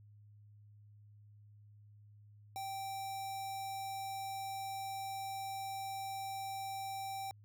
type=tone with notch filter; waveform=square; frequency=780 Hz; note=G5; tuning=9 cents flat; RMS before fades=-42 dBFS; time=2.56-7.31 s; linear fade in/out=0 ms; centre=1700 Hz; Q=0.8; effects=added 104 Hz sine -57 dBFS peak until 7.44 s